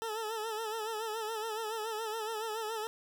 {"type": "tone with vibrato", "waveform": "20% pulse", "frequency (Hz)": 440, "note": "A4", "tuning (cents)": 0, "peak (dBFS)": -30, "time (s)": [0.02, 2.87], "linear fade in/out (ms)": 0, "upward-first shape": "sine", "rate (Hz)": 7.1, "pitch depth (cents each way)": 68, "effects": []}